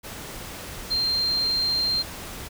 sine tone in noise, 4175 Hz, C8, 5 cents flat, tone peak -21 dBFS, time 0.9-2.03 s, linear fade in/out 20 ms, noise pink, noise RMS -37 dBFS, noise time 0.03-2.49 s, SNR +13 dB, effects none

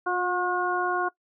harmonic tone with a mistuned harmonic, 360.6 Hz, F#4, 45 cents flat, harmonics 1 / 2 / 3 / 4, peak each -29 / -29 / -29 / -29 dBFS, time 0.06-1.09 s, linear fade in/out 10 ms, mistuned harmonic 1, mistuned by -20 cents, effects noise-tail reverb RT60 0.1 s tail -20 dB re dry

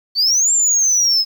sine exponential two-way sweep, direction up then down, 4435 to 7459 to 5090 Hz, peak -9 dBFS, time 0.15-1.25 s, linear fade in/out 50 ms, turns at 0.52 s, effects tanh soft clip ceiling -11 dBFS + 8-bit

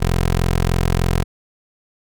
15% pulse tone, 43.31 Hz, F1, 14 cents flat, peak -9 dBFS, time 0-1.24 s, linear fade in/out 20 ms, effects none

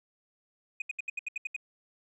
sine tone bursts, 2489 Hz, D#7, in tune, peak -28 dBFS, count 9, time 0.8-1.564 s, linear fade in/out 5 ms, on 20 ms, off 73 ms, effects tanh soft clip ceiling -30 dBFS

